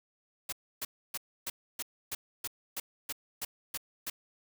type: noise bursts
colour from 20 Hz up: white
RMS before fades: -36 dBFS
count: 12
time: 0.49-4.1 s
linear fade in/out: 5 ms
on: 35 ms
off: 290 ms
effects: none